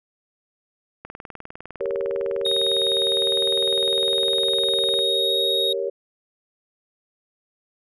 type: click train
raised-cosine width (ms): 0.5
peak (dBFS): -21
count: 79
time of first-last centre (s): 1.05-4.989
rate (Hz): 19.8
type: chord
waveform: sine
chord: G diminished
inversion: none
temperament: equal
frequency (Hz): 392 / 466.2 / 554.4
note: G4 / Bb4 / Db5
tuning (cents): 0 / 0 / 0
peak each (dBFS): -27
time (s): 1.8-5.9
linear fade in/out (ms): 10
type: tone with pitch glide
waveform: triangle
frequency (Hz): 3729 to 3755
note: A#7 to A#7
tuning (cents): 0 to +12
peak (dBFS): -19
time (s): 2.45-5.73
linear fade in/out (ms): 5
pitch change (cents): +12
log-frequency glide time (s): 4.91-5.33
effects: none